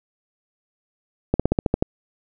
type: slowing click train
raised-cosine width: 2 ms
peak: -4 dBFS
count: 8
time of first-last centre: 1.34-1.825 s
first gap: 56 ms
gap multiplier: 1.07
effects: none